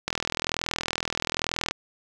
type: click train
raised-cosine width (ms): 0.2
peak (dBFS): -8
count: 68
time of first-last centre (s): 0.08-1.71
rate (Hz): 41.1
effects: none